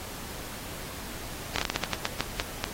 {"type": "slowing click train", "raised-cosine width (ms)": 0.2, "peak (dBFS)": -8, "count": 12, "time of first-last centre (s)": [1.56, 2.641], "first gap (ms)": 24, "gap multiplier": 1.26, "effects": ["pink hiss -40 dBFS RMS until 2.73 s", "AAC 48 kbps"]}